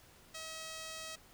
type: tone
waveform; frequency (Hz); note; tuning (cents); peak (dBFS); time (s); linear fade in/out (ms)
5% pulse; 640; D#5; +49; -32; 0.34-1.16; 10
effects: pink hiss -61 dBFS RMS until 1.33 s